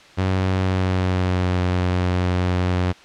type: tone with pitch glide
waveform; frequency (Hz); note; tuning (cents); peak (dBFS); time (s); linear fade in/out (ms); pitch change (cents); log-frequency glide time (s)
sawtooth; 94 to 90.43; F#2 to F#2; +28 to -39; -14; 0.17-2.93; 20; -67; 0.58-1.6
effects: white hiss -46 dBFS RMS until 3.04 s + low-pass 4000 Hz 12 dB/octave